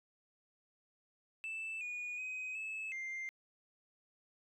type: tone with pitch steps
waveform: sine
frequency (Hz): 2642 / 2453 / 2517 / 2600 / 2098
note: E7 / D#7 / D#7 / E7 / C7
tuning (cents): +3 / -25 / +19 / -24 / +4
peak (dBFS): -37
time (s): 1.44-3.29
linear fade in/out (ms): 0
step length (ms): 370
effects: tanh soft clip ceiling -38 dBFS